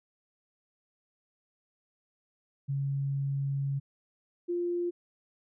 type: tone pair in turn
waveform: sine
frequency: 138.59 / 349.2 Hz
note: C#3 / F4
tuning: 0 / 0 cents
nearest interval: octave + major third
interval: 1600 cents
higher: second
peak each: -28 dBFS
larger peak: neither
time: 2.68-3.8 / 4.48-4.91 s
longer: first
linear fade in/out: 20 ms
effects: none